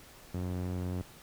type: tone with band-pass filter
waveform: sawtooth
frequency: 90.4 Hz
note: F#2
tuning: 40 cents flat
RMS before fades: -35 dBFS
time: 0.34-1.02 s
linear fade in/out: 5 ms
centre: 190 Hz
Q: 0.51
effects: pink hiss -54 dBFS RMS until 1.22 s